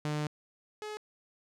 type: tone pair in turn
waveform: sawtooth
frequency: 150 / 424.3 Hz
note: D3 / G#4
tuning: +37 / +37 cents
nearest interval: octave + tritone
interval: 1800 cents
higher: second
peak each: -27 / -34 dBFS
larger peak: first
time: 0.05-0.27 / 0.82-0.97 s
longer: first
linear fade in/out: 0 ms
effects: low-pass 8000 Hz 12 dB/octave